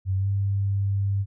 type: tone with pitch glide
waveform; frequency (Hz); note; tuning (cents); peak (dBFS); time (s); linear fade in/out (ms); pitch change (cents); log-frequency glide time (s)
sine; 95.2 to 99.07; F#2 to G2; +50 to +19; -21; 0.05-1.26; 50; +69; 0.16-0.28
effects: none